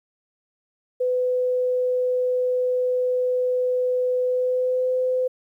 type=tone with pitch glide; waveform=sine; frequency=502 to 509.3 Hz; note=B4 to C5; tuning=+28 to -47 cents; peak=-19 dBFS; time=1-5.28 s; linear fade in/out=10 ms; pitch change=+25 cents; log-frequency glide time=4.24-4.92 s; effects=10-bit